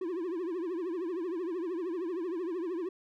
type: tone with vibrato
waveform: triangle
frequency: 349.2 Hz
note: F4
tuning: in tune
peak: -30 dBFS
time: 0.01-2.89 s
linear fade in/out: 5 ms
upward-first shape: triangle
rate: 13 Hz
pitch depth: 180 cents each way
effects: none